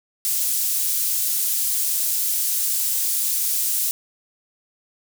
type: high-pass noise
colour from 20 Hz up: pink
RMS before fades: -22 dBFS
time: 0.25-3.91 s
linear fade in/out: 0 ms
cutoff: 9100 Hz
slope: 12 dB/octave
effects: none